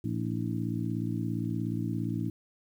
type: harmonic tone with a mistuned harmonic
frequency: 57.1 Hz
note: A#1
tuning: 35 cents flat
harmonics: 2 / 3 / 4 / 5 / 6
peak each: -33 / -35 / -36 / -37 / -38 dBFS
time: 0.04-2.3 s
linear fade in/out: 5 ms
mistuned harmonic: 6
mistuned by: -96 cents
effects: 10-bit